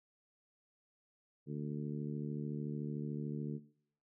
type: harmonic tone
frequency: 73.6 Hz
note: D2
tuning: 4 cents sharp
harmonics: 2 / 3 / 4 / 5 / 6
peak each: -40 / -44 / -46 / -48 / -50 dBFS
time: 1.46-3.6 s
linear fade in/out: 50 ms
effects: noise-tail reverb RT60 0.6 s tail -18 dB re dry